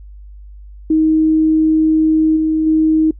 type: tone with level steps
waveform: sine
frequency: 314.9 Hz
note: D#4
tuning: 21 cents sharp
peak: -9 / -12 / -9 dBFS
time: 0.9-3.11 s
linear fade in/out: 5 ms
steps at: 2.36 / 2.66 s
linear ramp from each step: 10 ms
effects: noise-tail reverb RT60 0.1 s tail -25 dB re dry + added 50 Hz sine -33 dBFS peak until 3.19 s